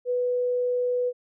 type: tone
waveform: sine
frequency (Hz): 493.9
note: B4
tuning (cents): 0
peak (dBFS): -22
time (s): 0.05-1.13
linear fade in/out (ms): 50
effects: none